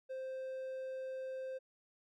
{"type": "tone", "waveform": "triangle", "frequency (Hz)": 523.3, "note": "C5", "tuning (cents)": 0, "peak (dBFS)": -38, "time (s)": [0.09, 1.59], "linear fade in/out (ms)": 20, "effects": []}